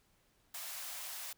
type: high-pass noise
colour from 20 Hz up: white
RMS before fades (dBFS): -44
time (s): 0.54-1.33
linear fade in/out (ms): 5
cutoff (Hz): 590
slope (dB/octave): 48
effects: pink hiss -72 dBFS RMS until 1.37 s